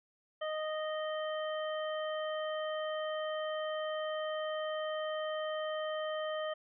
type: harmonic tone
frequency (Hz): 620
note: D#5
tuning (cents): -6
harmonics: 1 / 2 / 3 / 5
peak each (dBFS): -35 / -42 / -45 / -46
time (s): 0.41-6.54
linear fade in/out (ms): 10
effects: none